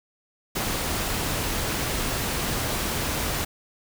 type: noise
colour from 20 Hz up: pink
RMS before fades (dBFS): -27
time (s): 0.55-3.45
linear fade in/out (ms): 10
effects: none